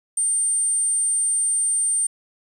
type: tone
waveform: sine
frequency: 8860 Hz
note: C#9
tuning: 2 cents flat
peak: -17 dBFS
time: 0.17-2.07 s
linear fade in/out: 5 ms
effects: tanh soft clip ceiling -14 dBFS + 8-bit